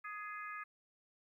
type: harmonic tone with a mistuned harmonic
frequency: 415.3 Hz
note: G#4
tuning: in tune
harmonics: 3 / 4 / 5 / 6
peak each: -45 / -48 / -50 / -54 dBFS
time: 0.04-0.64 s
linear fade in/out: 10 ms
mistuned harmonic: 4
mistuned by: +18 cents
effects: 13-bit